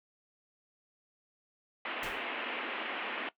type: band-pass noise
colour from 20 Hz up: white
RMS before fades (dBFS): -38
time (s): 1.85-3.29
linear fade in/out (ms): 2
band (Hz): 230 to 3000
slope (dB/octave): 48
type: noise with exponential decay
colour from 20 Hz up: pink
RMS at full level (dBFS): -41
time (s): 2.03-2.29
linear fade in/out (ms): 1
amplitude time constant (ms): 56
effects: noise-tail reverb RT60 0.1 s tail -18 dB re dry